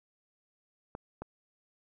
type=clicks; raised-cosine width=1 ms; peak=-25 dBFS; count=2; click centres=0.951 / 1.22 s; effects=none